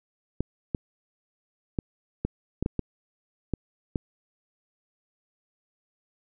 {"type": "clicks", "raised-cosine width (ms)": 3, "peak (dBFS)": -13, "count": 9, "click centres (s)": [0.406, 0.748, 1.788, 2.25, 2.626, 2.661, 2.793, 3.537, 3.958], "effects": []}